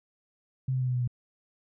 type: tone with pitch steps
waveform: sine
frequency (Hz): 130.81 / 129.08 / 127.38 / 125.7 / 124.04 / 122.4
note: C3 / C3 / C3 / B2 / B2 / B2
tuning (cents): 0 / -23 / -46 / +31 / +8 / -15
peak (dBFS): -25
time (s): 0.68-1.076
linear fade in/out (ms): 5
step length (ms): 66
effects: none